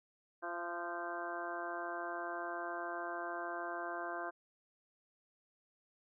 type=harmonic tone with a mistuned harmonic; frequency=173.2 Hz; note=F3; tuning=14 cents flat; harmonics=2 / 3 / 4 / 5 / 6 / 7 / 8 / 9; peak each=-46 / -51 / -43 / -52 / -46 / -49 / -51 / -45 dBFS; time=0.42-4.31 s; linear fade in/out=20 ms; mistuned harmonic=4; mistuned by=-19 cents; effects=none